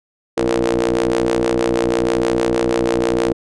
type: ring-modulated tone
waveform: sawtooth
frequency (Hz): 60.9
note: B1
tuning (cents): -24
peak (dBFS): -8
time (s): 0.37-3.33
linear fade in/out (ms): 10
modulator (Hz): 399
effects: resampled to 22050 Hz